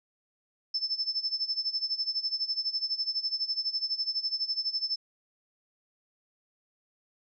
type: tone with tremolo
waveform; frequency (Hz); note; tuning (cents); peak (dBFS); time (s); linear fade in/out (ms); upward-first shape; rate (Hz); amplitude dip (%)
sine; 5274; E8; 0; -25; 0.74-4.96; 5; sine; 12; 85
effects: none